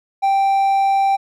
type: tone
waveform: triangle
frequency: 784 Hz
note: G5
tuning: in tune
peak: -11 dBFS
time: 0.22-1.17 s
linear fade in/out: 20 ms
effects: none